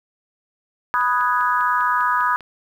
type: chord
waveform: sine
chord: G# minor seventh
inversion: first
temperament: equal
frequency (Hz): 987.8 / 1244.5 / 1480 / 1661.2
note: B5 / D#6 / F#6 / G#6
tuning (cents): 0 / 0 / 0 / 0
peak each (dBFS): -20 / -20 / -25 / -25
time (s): 0.94-2.36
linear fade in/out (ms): 0
type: click train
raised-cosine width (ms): 0.3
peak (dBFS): -25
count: 8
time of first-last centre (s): 1.01-2.407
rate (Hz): 5.01
effects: 8-bit